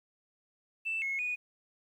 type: tone with pitch steps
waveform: sine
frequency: 2655 / 2175 / 2469 Hz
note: E7 / C#7 / D#7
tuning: +12 / -33 / -14 cents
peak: -30 dBFS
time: 0.85-1.36 s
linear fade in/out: 20 ms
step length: 170 ms
effects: tanh soft clip ceiling -26 dBFS + 11-bit